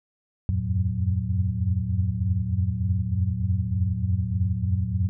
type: tone cluster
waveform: sine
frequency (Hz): 80.7 / 90.6 / 93.9 / 112.5 / 183.6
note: E2 / F#2 / F#2 / A2 / F#3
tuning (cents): -36 / -36 / +26 / +39 / -13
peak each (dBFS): -31 / -27 / -27 / -27 / -31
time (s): 0.49-5.09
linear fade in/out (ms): 0
effects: none